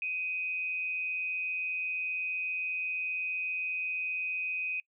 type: tone with amplitude modulation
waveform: sine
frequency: 2506 Hz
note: D#7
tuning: 12 cents sharp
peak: -29 dBFS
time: 0.02-4.8 s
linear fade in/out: 2 ms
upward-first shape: sine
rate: 175 Hz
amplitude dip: 45%
effects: noise-tail reverb RT60 0.1 s tail -24 dB re dry